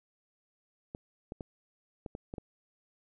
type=clicks; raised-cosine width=2 ms; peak=-26 dBFS; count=7; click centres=0.949 / 1.321 / 1.408 / 2.062 / 2.151 / 2.339 / 2.382 s; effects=none